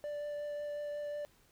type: tone with vibrato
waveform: triangle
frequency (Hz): 587.3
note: D5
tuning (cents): 0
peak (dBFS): -35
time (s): 0.04-1.25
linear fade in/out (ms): 0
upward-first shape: triangle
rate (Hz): 5.5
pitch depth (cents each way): 10
effects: pink hiss -67 dBFS RMS until 1.51 s